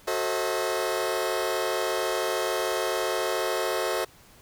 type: chord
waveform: sawtooth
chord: F# diminished seventh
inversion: none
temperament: just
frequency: 370 / 444 / 532.8 / 639.4 Hz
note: F#4 / A4 / C5 / Eb5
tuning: 0 / +16 / +31 / +47 cents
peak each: -27 dBFS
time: 0.07-4.05 s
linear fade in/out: 10 ms
effects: pink hiss -54 dBFS RMS until 4.41 s